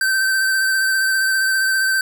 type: tone with vibrato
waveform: square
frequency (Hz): 1550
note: G6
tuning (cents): -20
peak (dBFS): -16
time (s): 0.01-2.01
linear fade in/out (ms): 2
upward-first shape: sine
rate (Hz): 15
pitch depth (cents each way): 20
effects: none